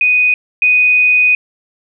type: tone pair in turn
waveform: sine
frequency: 2489 / 2489 Hz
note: D#7 / D#7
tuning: 0 / 0 cents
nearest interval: unison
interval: 0 cents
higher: neither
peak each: -8 / -7 dBFS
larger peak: second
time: 0.01-0.34 / 0.62-1.35 s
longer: second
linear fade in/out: 2 ms
effects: none